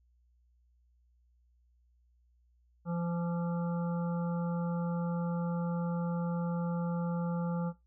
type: harmonic tone with a mistuned harmonic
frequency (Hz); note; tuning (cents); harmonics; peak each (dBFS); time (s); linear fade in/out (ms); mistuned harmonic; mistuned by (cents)
171.7; F3; -29; 1 / 3 / 5 / 7 / 8; -31 / -41 / -45 / -48 / -49; 2.85-7.73; 50; 7; -26
effects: noise-tail reverb RT60 0.2 s tail -17 dB re dry + added 60 Hz sine -65 dBFS peak until 7.86 s